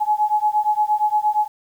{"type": "beating tone pair", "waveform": "sine", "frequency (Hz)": [842, 850.6], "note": ["G#5", "G#5"], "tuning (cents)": [24, 41], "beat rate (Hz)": 8.6, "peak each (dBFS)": -19, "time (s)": [0, 1.48], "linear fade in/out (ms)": 20, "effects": ["8-bit"]}